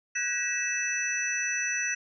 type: tone cluster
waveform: sine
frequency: 1496 / 1634 / 1919 / 2616 / 5940 Hz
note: F#6 / G#6 / A#6 / E7 / F#8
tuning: +19 / -29 / +50 / -14 / +6 cents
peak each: -37 / -37 / -32 / -32 / -32 dBFS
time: 0.15-1.95 s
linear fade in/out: 10 ms
effects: none